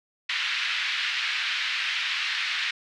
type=band-pass noise; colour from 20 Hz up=pink; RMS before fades=-28 dBFS; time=0.29-2.71 s; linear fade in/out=5 ms; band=1700 to 3900 Hz; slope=24 dB/octave; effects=none